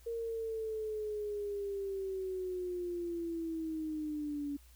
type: linear sweep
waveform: sine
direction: down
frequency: 464.9 to 283.9 Hz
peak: -35 dBFS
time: 0.06-4.57 s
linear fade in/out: 10 ms
effects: added 60 Hz sine -57 dBFS peak until 4.75 s + white hiss -65 dBFS RMS until 4.75 s